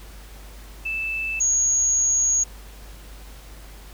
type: tone pair in turn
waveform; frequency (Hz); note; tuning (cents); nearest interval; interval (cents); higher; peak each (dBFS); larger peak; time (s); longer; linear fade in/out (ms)
sine; 2637 / 6645; E7 / G#8; 0 / 0; octave + major third; 1600; second; -24 / -17; second; 0.85-1.4 / 1.4-2.44; second; 10
effects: added 50 Hz sine -40 dBFS peak until 3.93 s + pink hiss -47 dBFS RMS until 3.93 s